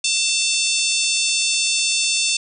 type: harmonic tone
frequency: 892 Hz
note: A5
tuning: 23 cents sharp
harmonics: 3 / 4 / 5 / 6 / 7 / 8 / 9 / 10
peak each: -23 / -24 / -25 / -26 / -26 / -27 / -28 / -28 dBFS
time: 0.04-2.37 s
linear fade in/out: 5 ms
effects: none